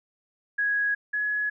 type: tone pair in turn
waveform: sine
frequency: 1661.2 / 1688.3 Hz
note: G#6 / G#6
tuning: 0 / +28 cents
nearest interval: unison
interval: 28 cents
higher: second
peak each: -22 / -24 dBFS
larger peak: first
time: 0.58-0.95 / 1.13-1.5 s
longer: neither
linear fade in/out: 10 ms
effects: none